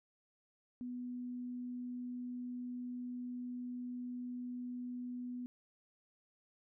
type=tone; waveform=sine; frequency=246.9 Hz; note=B3; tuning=in tune; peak=-40 dBFS; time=0.81-5.46 s; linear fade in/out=0 ms; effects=none